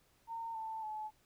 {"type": "tone with pitch steps", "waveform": "sine", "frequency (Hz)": [914, 886.4, 859.7], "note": ["A#5", "A5", "A5"], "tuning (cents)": [-34, 13, -40], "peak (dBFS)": -39, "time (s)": [0.27, 1.11], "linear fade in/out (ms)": 50, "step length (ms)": 280, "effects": ["pink hiss -71 dBFS RMS until 1.25 s"]}